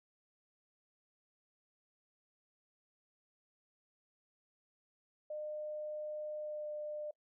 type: tone with pitch glide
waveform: sine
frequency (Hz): 606 to 600.8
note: D#5 to D5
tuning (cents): -46 to +39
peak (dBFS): -39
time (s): 5.3-7.11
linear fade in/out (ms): 5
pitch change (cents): -15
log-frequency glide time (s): 6.38-6.71
effects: noise-tail reverb RT60 0.1 s tail -25 dB re dry